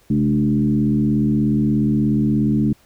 sine tone with frequency modulation, 214.1 Hz, A3, 47 cents flat, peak -14 dBFS, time 0.1-2.73 s, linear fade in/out 5 ms, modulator 76.8 Hz, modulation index 1.1, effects pink hiss -55 dBFS RMS until 2.85 s

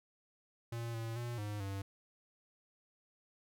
square tone with pitch steps, 116.8 / 114 / 119.7 / 104.2 / 98.1 Hz, A#2 / A#2 / A#2 / G#2 / G2, +4 / -38 / +46 / +6 / +2 cents, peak -39 dBFS, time 0.72-1.82 s, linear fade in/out 5 ms, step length 220 ms, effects none

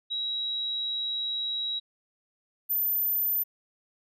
sine tone pair in turn, 3860 / 13935 Hz, B7 / A9, -40 / -18 cents, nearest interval octave + minor seventh, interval 2222 cents, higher second, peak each -28 / -24 dBFS, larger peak second, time 0.1-1.8 / 2.69-3.44 s, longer first, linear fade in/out 20 ms, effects none

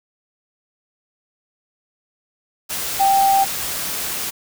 sine tone in noise, 784 Hz, G5, in tune, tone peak -12 dBFS, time 2.99-3.45 s, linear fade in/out 20 ms, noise white, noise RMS -25 dBFS, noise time 2.69-4.31 s, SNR +10 dB, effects none

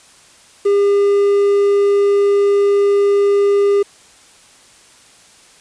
triangle tone with quantisation, 403.1 Hz, G4, 48 cents sharp, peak -8 dBFS, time 0.65-3.83 s, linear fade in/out 10 ms, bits 6, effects white hiss -46 dBFS RMS until 5.6 s + resampled to 22050 Hz

